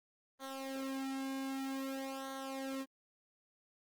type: tone with flanger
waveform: sawtooth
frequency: 268.5 Hz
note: C4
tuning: 45 cents sharp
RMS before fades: -41 dBFS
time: 0.39-2.86 s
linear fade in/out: 50 ms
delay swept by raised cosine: 0.39 to 2.19 ms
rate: 0.52 Hz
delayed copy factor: -0.85
effects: Opus 24 kbps